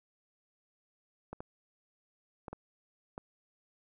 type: clicks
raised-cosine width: 1 ms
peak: -27 dBFS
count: 5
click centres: 1.33 / 1.405 / 2.482 / 2.53 / 3.179 s
effects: none